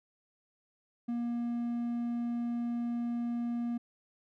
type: tone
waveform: triangle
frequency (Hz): 237.3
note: A#3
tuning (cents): +31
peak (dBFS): -29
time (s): 1.08-3.78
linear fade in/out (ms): 10
effects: none